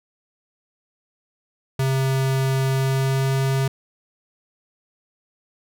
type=tone with pitch glide; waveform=square; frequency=133.5 to 134.51 Hz; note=C3 to C3; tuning=+35 to +48 cents; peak=-19 dBFS; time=1.79-3.68 s; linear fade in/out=5 ms; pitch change=+13 cents; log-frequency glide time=2.69-3.33 s; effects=none